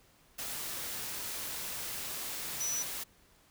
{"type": "tone in noise", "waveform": "sine", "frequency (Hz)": 5920, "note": "F#8", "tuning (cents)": 0, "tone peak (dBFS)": -32, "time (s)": [2.6, 2.83], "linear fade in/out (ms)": 10, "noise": "white", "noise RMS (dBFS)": -39, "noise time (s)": [0.38, 3.04], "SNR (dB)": 4, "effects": ["pink hiss -64 dBFS RMS until 3.5 s"]}